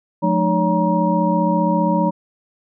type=tone cluster; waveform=sine; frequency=177.5 / 212.6 / 301.7 / 565 / 946 Hz; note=F3 / G#3 / D4 / C#5 / A#5; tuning=+28 / +41 / +47 / +33 / +25 cents; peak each=-19 / -22 / -22 / -22 / -20 dBFS; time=0.22-2.11 s; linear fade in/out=20 ms; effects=none